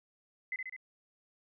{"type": "tone with echo", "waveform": "sine", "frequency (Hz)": 2038, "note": "C7", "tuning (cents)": -46, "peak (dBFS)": -33, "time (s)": [0.52, 0.56], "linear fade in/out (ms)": 2, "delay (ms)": 68, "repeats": 3, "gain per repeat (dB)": -3, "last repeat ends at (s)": 0.764, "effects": []}